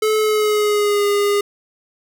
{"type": "tone with pitch glide", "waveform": "square", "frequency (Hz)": [432.2, 407.9], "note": ["A4", "G#4"], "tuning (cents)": [-31, -31], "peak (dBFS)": -15, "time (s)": [0.02, 1.41], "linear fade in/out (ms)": 5, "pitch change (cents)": -100, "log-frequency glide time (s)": [0.17, 1.06], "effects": []}